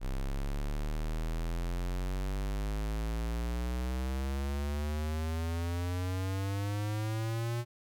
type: exponential sweep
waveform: square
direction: up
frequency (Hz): 32.37 to 120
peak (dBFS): -32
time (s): 0-7.65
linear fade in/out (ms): 50
effects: none